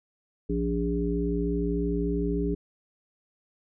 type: harmonic tone with a mistuned harmonic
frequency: 58.27 Hz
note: A#1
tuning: in tune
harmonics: 1 / 3 / 5 / 7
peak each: -30 / -30 / -30 / -30 dBFS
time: 0.49-2.55 s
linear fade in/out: 10 ms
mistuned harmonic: 5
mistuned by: -20 cents
effects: none